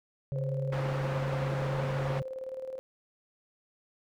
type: harmonic tone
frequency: 138.2 Hz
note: C#3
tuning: 5 cents flat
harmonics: 1 / 3 / 4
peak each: -30 / -49 / -43 dBFS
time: 0.32-2.22 s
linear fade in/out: 0 ms
type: tone with tremolo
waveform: sine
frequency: 523 Hz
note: C5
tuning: 1 cent flat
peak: -34 dBFS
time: 0.36-2.79 s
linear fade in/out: 0 ms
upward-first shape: square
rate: 19 Hz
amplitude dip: 50%
type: low-pass noise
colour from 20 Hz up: white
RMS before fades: -38 dBFS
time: 0.72-2.2 s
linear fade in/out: 5 ms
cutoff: 1200 Hz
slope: 12 dB/octave
effects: none